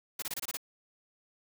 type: noise bursts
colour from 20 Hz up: white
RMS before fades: -36 dBFS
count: 7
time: 0.19-0.571 s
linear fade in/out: 5 ms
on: 33 ms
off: 25 ms
effects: none

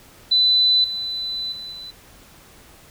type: tone with level steps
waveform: sine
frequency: 4000 Hz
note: B7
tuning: 21 cents sharp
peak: -13 / -24 / -31 / -33 dBFS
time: 0.31-1.91 s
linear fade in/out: 10 ms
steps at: 0.84 / 1.52 / 1.72 s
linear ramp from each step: 2 ms
effects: pink hiss -48 dBFS RMS until 2.9 s

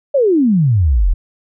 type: exponential sweep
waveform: sine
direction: down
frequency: 590 to 36.71 Hz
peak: -9 dBFS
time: 0.14-1.14 s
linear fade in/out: 10 ms
effects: none

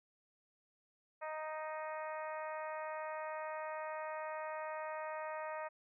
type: harmonic tone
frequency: 311.1 Hz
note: D#4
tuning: in tune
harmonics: 2 / 3 / 4 / 5 / 6 / 7 / 8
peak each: -43 / -45 / -48 / -54 / -51 / -57 / -58 dBFS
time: 1.21-5.69 s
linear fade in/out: 20 ms
effects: none

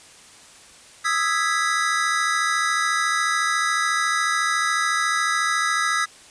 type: chord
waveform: square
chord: E major seventh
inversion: third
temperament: equal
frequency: 1244.5 / 1318.5 / 1661.2 / 1975.5 Hz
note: D#6 / E6 / G#6 / B6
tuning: 0 / 0 / 0 / 0 cents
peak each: -26 dBFS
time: 1.04-6.06 s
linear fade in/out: 20 ms
effects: white hiss -47 dBFS RMS until 6.3 s + resampled to 22050 Hz

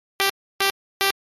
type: tone bursts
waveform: 5% pulse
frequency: 392 Hz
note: G4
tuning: in tune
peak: -6 dBFS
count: 3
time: 0.2-1.105 s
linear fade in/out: 0 ms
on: 95 ms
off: 310 ms
effects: MP3 64 kbps

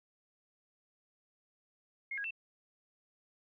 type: tone with pitch steps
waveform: sine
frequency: 2146 / 1645 / 2676 Hz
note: C7 / G#6 / E7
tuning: +43 / -17 / +25 cents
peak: -36 dBFS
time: 2.11-2.308 s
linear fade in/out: 5 ms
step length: 66 ms
effects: none

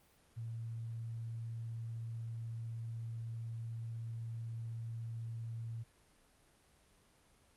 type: tone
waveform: sine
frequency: 114.5 Hz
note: A#2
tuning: 31 cents flat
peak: -40 dBFS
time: 0.36-5.84 s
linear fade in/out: 20 ms
effects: pink hiss -68 dBFS RMS until 7.56 s + Opus 32 kbps

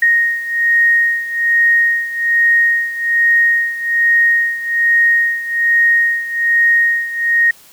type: beating tone pair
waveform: sine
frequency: 1864.7 / 1865.9 Hz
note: A#6 / A#6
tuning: 0 / +1 cents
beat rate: 1.2 Hz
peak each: -12 / -16 dBFS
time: 0.02-7.51 s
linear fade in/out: 5 ms
effects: white hiss -44 dBFS RMS until 7.72 s

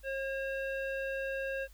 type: tone with low-pass filter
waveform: square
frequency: 540 Hz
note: C#5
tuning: 45 cents flat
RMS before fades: -36 dBFS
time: 0.03-1.68 s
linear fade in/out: 50 ms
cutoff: 2200 Hz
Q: 6.7
effects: added 50 Hz sine -53 dBFS peak until 1.73 s + white hiss -64 dBFS RMS until 1.73 s

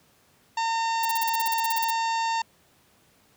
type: harmonic tone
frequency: 910 Hz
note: A#5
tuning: 42 cents flat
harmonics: 1 / 2 / 3 / 4 / 5 / 6 / 7 / 8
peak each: -24 / -35 / -36 / -40 / -38 / -43 / -46 / -43 dBFS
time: 0.57-2.42 s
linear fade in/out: 5 ms
type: noise bursts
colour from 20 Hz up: violet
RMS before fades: -28 dBFS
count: 15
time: 1.03-1.907 s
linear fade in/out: 5 ms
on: 23 ms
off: 38 ms
effects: pink hiss -61 dBFS RMS until 3.36 s + high-pass 80 Hz 12 dB/octave

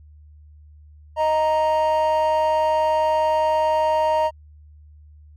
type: tone pair together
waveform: triangle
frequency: 623.2 / 932.3 Hz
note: D#5 / A#5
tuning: +3 / 0 cents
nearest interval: perfect fifth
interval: 697 cents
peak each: -17 dBFS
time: 1.16-4.31 s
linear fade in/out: 50 ms
effects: tanh soft clip ceiling -9 dBFS + added 75 Hz sine -44 dBFS peak until 5.36 s

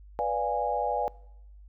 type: chord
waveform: sine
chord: B diminished seventh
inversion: none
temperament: equal with one note detuned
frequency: 493.9 / 587.3 / 698.5 / 826.3 Hz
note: B4 / D5 / F5 / Ab5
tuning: 0 / 0 / 0 / -9 cents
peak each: -32 / -32 / -32 / -29 dBFS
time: 0.19-1.08 s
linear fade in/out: 0 ms
effects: noise-tail reverb RT60 0.9 s tail -23 dB re dry + added 50 Hz sine -47 dBFS peak until 1.68 s

